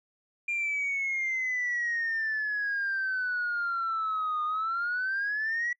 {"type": "exponential two-way sweep", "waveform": "sine", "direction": "down then up", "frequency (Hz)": [2401, 1221, 1949], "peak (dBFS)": -26, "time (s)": [0.48, 5.73], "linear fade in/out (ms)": 5, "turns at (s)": 4.44, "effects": ["noise-tail reverb RT60 0.1 s tail -26 dB re dry", "tanh soft clip ceiling -24 dBFS"]}